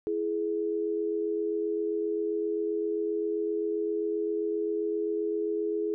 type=tone pair together; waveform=sine; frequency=333 / 420.6 Hz; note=E4 / G#4; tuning=+18 / +22 cents; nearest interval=major third; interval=404 cents; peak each=-32 / -28 dBFS; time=0.07-5.94 s; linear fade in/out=0 ms; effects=none